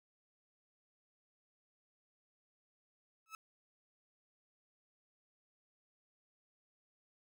30% pulse tone with exponential growth, 1300 Hz, E6, 24 cents flat, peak -39 dBFS, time 3.26-3.35 s, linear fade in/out 1 ms, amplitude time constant 19 ms, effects none

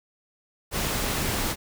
pink noise, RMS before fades -27 dBFS, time 0.71-1.56 s, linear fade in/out 50 ms, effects none

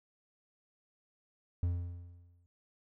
triangle tone with exponential decay, 87.31 Hz, F2, in tune, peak -25 dBFS, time 1.63-2.46 s, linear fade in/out 0 ms, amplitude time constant 180 ms, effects none

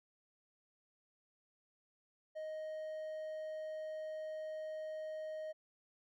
triangle tone, 624 Hz, D#5, 5 cents sharp, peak -39 dBFS, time 2.35-5.53 s, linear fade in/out 20 ms, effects none

